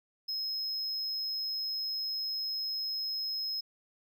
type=tone; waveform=triangle; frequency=5140 Hz; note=E8; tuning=45 cents flat; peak=-31 dBFS; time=0.28-3.61 s; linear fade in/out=10 ms; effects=none